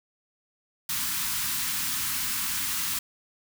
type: band-stop noise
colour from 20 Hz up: white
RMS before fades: -29 dBFS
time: 0.89-2.99 s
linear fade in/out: 5 ms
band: 290 to 940 Hz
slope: 48 dB/octave
effects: none